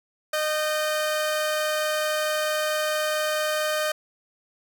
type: tone pair together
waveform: sawtooth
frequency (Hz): 613.1 / 1545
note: D#5 / G6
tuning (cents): -26 / -26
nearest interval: octave + major third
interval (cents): 1600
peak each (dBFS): -20 / -27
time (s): 0.33-3.92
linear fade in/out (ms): 5
effects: none